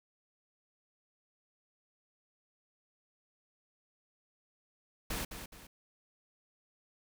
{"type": "noise with echo", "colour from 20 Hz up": "pink", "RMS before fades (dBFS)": -37, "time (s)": [5.1, 5.25], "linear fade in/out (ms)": 5, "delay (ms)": 210, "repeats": 2, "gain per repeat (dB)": -8, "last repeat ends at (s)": 5.67, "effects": []}